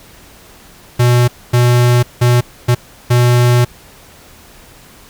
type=tone bursts at uneven times; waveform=square; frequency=122 Hz; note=B2; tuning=21 cents flat; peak=-8 dBFS; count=5; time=0.99-1.28 / 1.53-2.03 / 2.21-2.41 / 2.68-2.75 / 3.1-3.65 s; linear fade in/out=10 ms; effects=pink hiss -41 dBFS RMS until 5.09 s